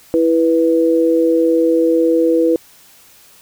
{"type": "tone pair together", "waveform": "sine", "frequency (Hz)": [329.6, 491.4], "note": ["E4", "B4"], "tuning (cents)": [0, -9], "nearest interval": "perfect fifth", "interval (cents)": 691, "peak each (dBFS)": -13, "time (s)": [0.14, 2.56], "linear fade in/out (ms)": 0, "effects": ["white hiss -46 dBFS RMS until 3.41 s"]}